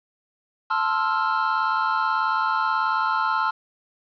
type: chord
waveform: triangle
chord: F major seventh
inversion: first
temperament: equal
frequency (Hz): 880 / 1046.5 / 1318.5 / 1396.9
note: A5 / C6 / E6 / F6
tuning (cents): 0 / 0 / 0 / 0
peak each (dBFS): -24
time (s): 0.7-3.51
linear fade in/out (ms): 10
effects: resampled to 11025 Hz + 8-bit